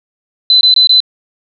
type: tone bursts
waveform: sine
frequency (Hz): 4026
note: B7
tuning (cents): +33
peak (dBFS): -4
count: 4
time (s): 0.5-1.003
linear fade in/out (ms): 2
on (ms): 110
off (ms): 21
effects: none